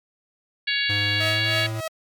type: harmonic tone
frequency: 560 Hz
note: C#5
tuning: 18 cents sharp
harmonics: 3 / 4 / 5 / 6 / 7 / 8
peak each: -26 / -27 / -28 / -29 / -29 / -30 dBFS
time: 0.67-1.67 s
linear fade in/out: 10 ms
type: tone with pitch glide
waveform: square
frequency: 102.6 to 110.6 Hz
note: G#2 to A2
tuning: -21 to +9 cents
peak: -27 dBFS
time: 0.89-1.81 s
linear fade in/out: 10 ms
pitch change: +130 cents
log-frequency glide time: 1.13-1.51 s
type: tone with tremolo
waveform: sawtooth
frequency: 642 Hz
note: E5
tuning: 46 cents flat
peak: -21 dBFS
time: 1.2-1.88 s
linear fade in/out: 5 ms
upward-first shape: triangle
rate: 3.3 Hz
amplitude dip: 95%
effects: MP3 96 kbps